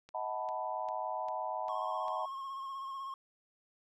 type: click train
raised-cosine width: 0.2 ms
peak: -36 dBFS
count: 6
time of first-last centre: 0.09-2.082 s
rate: 2.51 Hz
type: chord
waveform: sine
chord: B dominant seventh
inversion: first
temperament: equal with one note detuned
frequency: 633.5 / 740 / 880 / 987.8 Hz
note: D#5 / F#5 / A5 / B5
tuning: +31 / 0 / 0 / 0 cents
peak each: -40 dBFS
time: 0.14-2.26 s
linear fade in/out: 10 ms
type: tone with vibrato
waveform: triangle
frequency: 1081 Hz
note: C#6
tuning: 44 cents flat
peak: -37 dBFS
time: 1.69-3.14 s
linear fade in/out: 2 ms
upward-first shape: sine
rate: 16 Hz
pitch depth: 34 cents each way
effects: none